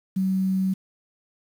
sine tone with quantisation, 189.4 Hz, F#3, 41 cents sharp, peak -20 dBFS, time 0.16-0.74 s, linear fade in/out 10 ms, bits 8, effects none

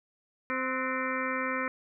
harmonic tone with a mistuned harmonic, 259.9 Hz, C4, 11 cents flat, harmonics 1 / 2 / 4 / 5 / 6 / 7 / 8 / 9, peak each -36 / -36 / -37 / -36 / -39 / -36 / -39 / -39 dBFS, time 0.5-1.68 s, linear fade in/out 0 ms, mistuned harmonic 6, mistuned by -72 cents, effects none

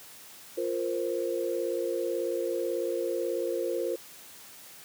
sine chord, F suspended fourth, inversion none, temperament just, 349.2 / 465.6 / 523.8 Hz, F4 / Bb4 / C5, 0 / -2 / +2 cents, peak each -32 dBFS, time 0.57-3.96 s, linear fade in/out 10 ms, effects white hiss -49 dBFS RMS until 4.84 s + high-pass 100 Hz 12 dB/octave

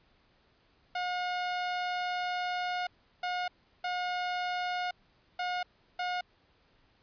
sawtooth tone bursts at uneven times, 720 Hz, F#5, 47 cents flat, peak -27 dBFS, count 5, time 0.95-2.87 / 3.23-3.48 / 3.84-4.91 / 5.39-5.63 / 5.99-6.21 s, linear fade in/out 5 ms, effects pink hiss -67 dBFS RMS until 7.02 s + resampled to 11025 Hz

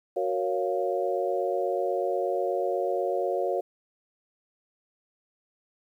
sine chord, Gb major seventh, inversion none, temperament equal, 370 / 466.2 / 554.4 / 698.5 Hz, Gb4 / Bb4 / Db5 / F5, 0 / 0 / 0 / 0 cents, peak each -30 / -31 / -29 / -31 dBFS, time 0.16-3.61 s, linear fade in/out 10 ms, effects 10-bit

